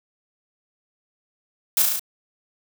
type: noise with echo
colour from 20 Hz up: blue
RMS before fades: -18 dBFS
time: 1.77-1.82 s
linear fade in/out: 2 ms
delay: 35 ms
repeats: 5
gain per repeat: -2 dB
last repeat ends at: 1.995 s
effects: none